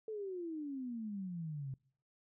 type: exponential sweep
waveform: sine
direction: down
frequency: 445.8 to 130.1 Hz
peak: -39 dBFS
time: 0.08-1.74 s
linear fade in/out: 2 ms
effects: noise-tail reverb RT60 0.6 s tail -25 dB re dry